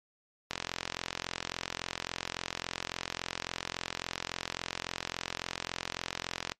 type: click train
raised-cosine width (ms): 0.2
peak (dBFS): -15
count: 263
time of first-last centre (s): 0.51-6.519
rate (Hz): 43.6
effects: noise-tail reverb RT60 0.1 s tail -22 dB re dry + MP3 64 kbps